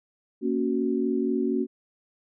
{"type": "chord", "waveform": "sine", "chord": "F# major", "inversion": "first", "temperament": "equal", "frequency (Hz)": [233.1, 277.2, 370], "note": ["A#3", "C#4", "F#4"], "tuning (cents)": [0, 0, 0], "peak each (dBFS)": -27, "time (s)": [0.41, 1.67], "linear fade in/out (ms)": 50, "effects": []}